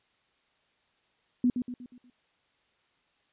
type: tone with echo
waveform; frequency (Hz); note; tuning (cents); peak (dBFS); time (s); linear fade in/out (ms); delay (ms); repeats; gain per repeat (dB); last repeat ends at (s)
sine; 246.9; B3; 0; -20; 1.44-1.5; 2; 120; 5; -7; 2.1
effects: white hiss -70 dBFS RMS until 3.32 s + resampled to 8000 Hz